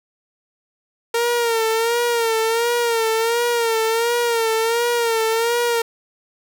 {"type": "tone with vibrato", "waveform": "sawtooth", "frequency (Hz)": 461.5, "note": "A#4", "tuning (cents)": -17, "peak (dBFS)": -13, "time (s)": [1.14, 5.82], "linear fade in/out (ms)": 5, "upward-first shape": "sine", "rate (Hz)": 1.4, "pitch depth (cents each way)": 64, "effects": ["8-bit"]}